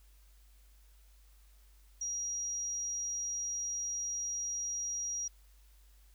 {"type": "tone", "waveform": "sine", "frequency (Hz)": 5730, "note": "F8", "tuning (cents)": 44, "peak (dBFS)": -34, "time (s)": [2.01, 5.28], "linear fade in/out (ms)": 5, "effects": ["added 50 Hz sine -58 dBFS peak until 6.14 s", "white hiss -69 dBFS RMS until 6.14 s"]}